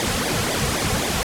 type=noise with flanger; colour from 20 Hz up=pink; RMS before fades=-22 dBFS; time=0-1.23 s; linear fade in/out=0 ms; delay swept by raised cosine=0.7 to 3.4 ms; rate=3.8 Hz; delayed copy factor=-0.9; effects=low-pass 11000 Hz 12 dB/octave